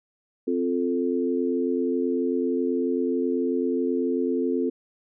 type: chord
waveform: sine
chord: F major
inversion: second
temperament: equal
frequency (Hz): 261.6 / 349.2 / 440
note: C4 / F4 / A4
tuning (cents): 0 / 0 / 0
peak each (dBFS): -25 / -27 / -27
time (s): 0.47-4.7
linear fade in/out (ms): 10
effects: none